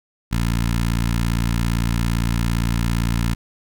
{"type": "tone with notch filter", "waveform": "15% pulse", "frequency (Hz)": 57.6, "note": "A#1", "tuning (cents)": -20, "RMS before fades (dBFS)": -20, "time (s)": [0.31, 3.35], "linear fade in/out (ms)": 20, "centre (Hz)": 560, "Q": 0.81, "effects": []}